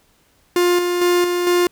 45% pulse tone with tremolo, 353.3 Hz, F4, 20 cents sharp, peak -13 dBFS, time 0.56-1.67 s, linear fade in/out 2 ms, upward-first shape square, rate 2.2 Hz, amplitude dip 40%, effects pink hiss -58 dBFS RMS until 1.71 s

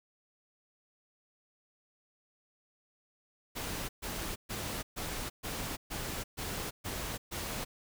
pink noise bursts, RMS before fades -38 dBFS, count 9, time 3.55-7.65 s, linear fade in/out 20 ms, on 340 ms, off 130 ms, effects none

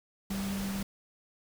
sine tone in noise, 196 Hz, G3, in tune, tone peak -32 dBFS, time 0.3-0.83 s, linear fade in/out 5 ms, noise pink, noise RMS -40 dBFS, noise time 0.3-0.83 s, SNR +5 dB, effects none

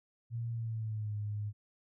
sine tone with pitch glide, 116.54 to 104.43 Hz, A#2 to G#2, 0 to +10 cents, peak -34 dBFS, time 0.3-1.53 s, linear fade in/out 50 ms, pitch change -190 cents, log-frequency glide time 0.51-1.15 s, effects none

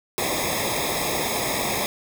pink noise with comb filter, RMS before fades -25 dBFS, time 0.18-1.86 s, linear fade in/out 0 ms, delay 0.68 ms, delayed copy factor -0.95, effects none

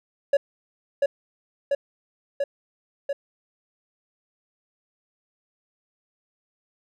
triangle tone with echo, 562 Hz, C#5, 24 cents sharp, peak -13 dBFS, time 0.33-0.37 s, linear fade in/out 5 ms, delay 690 ms, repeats 4, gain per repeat -2 dB, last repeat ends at 3.13 s, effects none

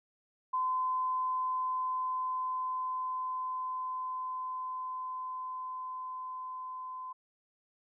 sine tone with level ramp, 1024 Hz, C6, 38 cents flat, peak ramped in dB -28 to -39 dBFS, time 0.53-7.13 s, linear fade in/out 10 ms, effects none

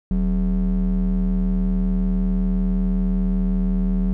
triangle ring-modulated tone, 113.4 Hz, A#2, 47 cents flat, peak -12 dBFS, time 0.11-4.13 s, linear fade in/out 0 ms, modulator 73.5 Hz, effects none

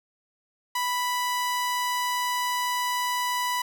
sawtooth tone, 987.8 Hz, B5, in tune, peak -21 dBFS, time 0.75-3.62 s, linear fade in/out 5 ms, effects none

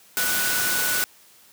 sine tone in noise, 1480 Hz, F#6, in tune, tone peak -26 dBFS, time 0.17-1.04 s, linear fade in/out 0 ms, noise white, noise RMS -24 dBFS, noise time 0.17-1.04 s, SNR -5 dB, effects white hiss -53 dBFS RMS until 1.52 s + high-pass 100 Hz 12 dB/octave

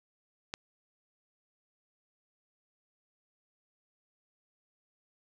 click, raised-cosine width 0.2 ms, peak -18 dBFS, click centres 0.539 s, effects none

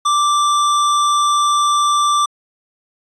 square tone, 1174.7 Hz, D6, in tune, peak -13 dBFS, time 0.05-2.26 s, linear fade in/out 10 ms, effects resampled to 22050 Hz

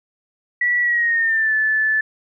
sine tone with pitch glide, 1946 to 1743.7 Hz, B6 to A6, -26 to -16 cents, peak -15 dBFS, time 0.61-2.01 s, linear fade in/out 5 ms, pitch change -190 cents, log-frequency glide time 0.81-1.54 s, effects none

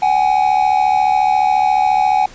triangle tone pair together, 756.3 / 830.6 Hz, F#5 / G#5, +38 / 0 cents, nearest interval major second, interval 162 cents, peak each -12 dBFS, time 0.02-2.26 s, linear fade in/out 5 ms, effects pink hiss -40 dBFS RMS until 2.34 s + resampled to 16000 Hz

